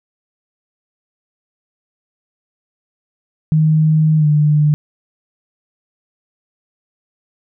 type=tone with pitch glide; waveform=sine; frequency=156.1 to 149.74 Hz; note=D#3 to D3; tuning=+6 to +34 cents; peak=-9 dBFS; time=3.52-4.74 s; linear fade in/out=0 ms; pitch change=-72 cents; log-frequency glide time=4.17-4.27 s; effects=none